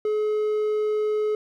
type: tone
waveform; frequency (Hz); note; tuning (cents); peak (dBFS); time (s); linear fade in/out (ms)
triangle; 425.8; G#4; +43; -19; 0.05-1.35; 2
effects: none